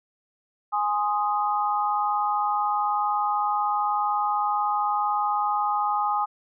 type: chord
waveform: sine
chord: Ab major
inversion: none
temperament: equal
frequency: 830.6 / 1046.5 / 1244.5 Hz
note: Ab5 / C6 / Eb6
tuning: 0 / 0 / 0 cents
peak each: -24 / -30 / -26 dBFS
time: 0.72-6.26 s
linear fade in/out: 20 ms
effects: none